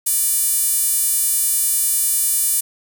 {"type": "tone with high-pass filter", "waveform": "sawtooth", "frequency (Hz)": 590, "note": "D5", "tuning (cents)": 8, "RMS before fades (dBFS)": -18, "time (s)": [0.06, 2.61], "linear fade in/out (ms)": 10, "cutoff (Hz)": 10000, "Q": 2, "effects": []}